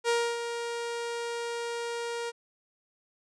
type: tone with ADSR envelope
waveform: sawtooth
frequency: 470 Hz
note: A#4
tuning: 14 cents sharp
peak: -19 dBFS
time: 0.04-2.32 s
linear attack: 47 ms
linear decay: 280 ms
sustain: -9 dB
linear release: 33 ms
effects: resampled to 22050 Hz